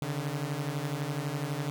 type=beating tone pair; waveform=sawtooth; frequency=138.59 / 150.59 Hz; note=C#3 / D3; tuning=0 / +44 cents; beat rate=12 Hz; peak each=-30 dBFS; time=0.02-1.7 s; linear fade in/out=0 ms; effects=none